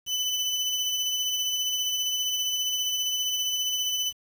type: tone with tremolo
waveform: 30% pulse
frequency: 3006 Hz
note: F#7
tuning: 27 cents sharp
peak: -21 dBFS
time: 0.06-4.13 s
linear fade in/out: 50 ms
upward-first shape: sine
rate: 15 Hz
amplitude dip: 30%
effects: 8-bit